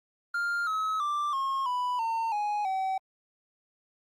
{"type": "tone with pitch steps", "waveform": "triangle", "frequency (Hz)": [1400, 1283.8, 1177.3, 1079.5, 989.9, 907.8, 832.4, 763.4], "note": ["F6", "E6", "D6", "C#6", "B5", "A#5", "G#5", "G5"], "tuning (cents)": [4, -46, 4, -46, 4, -46, 4, -46], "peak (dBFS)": -25, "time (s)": [0.34, 2.98], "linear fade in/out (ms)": 5, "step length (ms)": 330, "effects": ["Opus 32 kbps"]}